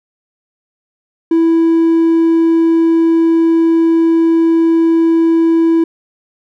triangle tone, 329.6 Hz, E4, in tune, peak -5 dBFS, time 1.31-5.84 s, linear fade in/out 5 ms, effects tanh soft clip ceiling -1 dBFS

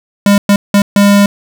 square tone bursts at uneven times, 202 Hz, G#3, 48 cents flat, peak -5 dBFS, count 4, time 0.26-0.38 / 0.49-0.56 / 0.74-0.82 / 0.96-1.26 s, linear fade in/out 2 ms, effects none

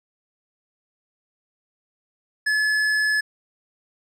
sine tone with hard clipping, 1715 Hz, A6, 45 cents flat, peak -20 dBFS, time 2.46-3.21 s, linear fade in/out 10 ms, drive 9 dB, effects none

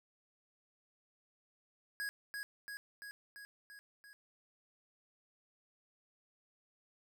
square tone with echo, 1657 Hz, G#6, 4 cents flat, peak -38 dBFS, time 2-2.09 s, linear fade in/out 0 ms, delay 340 ms, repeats 6, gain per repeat -3 dB, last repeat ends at 4.13 s, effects none

